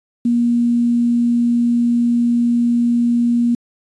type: tone with quantisation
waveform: sine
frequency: 237.8 Hz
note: A#3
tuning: 35 cents sharp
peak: -12 dBFS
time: 0.25-3.55 s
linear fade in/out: 5 ms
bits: 7
effects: resampled to 22050 Hz